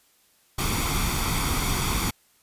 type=noise with comb filter; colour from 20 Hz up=pink; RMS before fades=-25 dBFS; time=0.58-2.11 s; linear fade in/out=10 ms; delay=0.87 ms; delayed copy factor=+0.6; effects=white hiss -62 dBFS RMS until 2.42 s + resampled to 32000 Hz